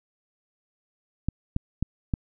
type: clicks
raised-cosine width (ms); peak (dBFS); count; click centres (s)
5; -12; 4; 1.286 / 1.564 / 1.826 / 2.138
effects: none